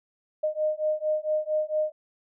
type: beating tone pair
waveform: sine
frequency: 613 / 617.4 Hz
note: D#5 / D#5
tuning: -26 / -14 cents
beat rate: 4.4 Hz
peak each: -27 dBFS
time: 0.43-1.92 s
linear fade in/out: 10 ms
effects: none